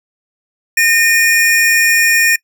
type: tone pair together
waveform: square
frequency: 1830.9 / 2444 Hz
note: A#6 / D#7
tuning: -32 / -32 cents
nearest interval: perfect fourth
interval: 500 cents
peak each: -12 dBFS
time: 0.77-2.36 s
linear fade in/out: 5 ms
effects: noise-tail reverb RT60 0.1 s tail -23 dB re dry